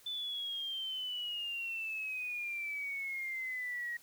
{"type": "exponential sweep", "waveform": "sine", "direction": "down", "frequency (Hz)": [3520, 1889], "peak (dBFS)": -36, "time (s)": [0.06, 3.97], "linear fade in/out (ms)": 5, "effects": ["white hiss -61 dBFS RMS until 4.02 s"]}